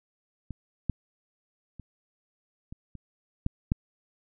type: clicks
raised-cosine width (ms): 5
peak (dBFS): -24 / -14 / -30 / -28 / -30 / -14 / -11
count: 7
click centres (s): 0.507 / 0.897 / 1.797 / 2.725 / 2.953 / 3.464 / 3.719
effects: none